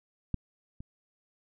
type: clicks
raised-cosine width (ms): 5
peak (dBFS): -17 / -30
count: 2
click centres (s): 0.343 / 0.805
effects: none